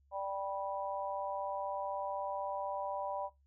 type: harmonic tone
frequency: 196 Hz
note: G3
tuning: in tune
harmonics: 3 / 4 / 5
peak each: -39 / -40 / -41 dBFS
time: 0.11-3.3 s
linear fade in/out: 50 ms
effects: noise-tail reverb RT60 0.2 s tail -18 dB re dry + added 69 Hz sine -66 dBFS peak until 3.46 s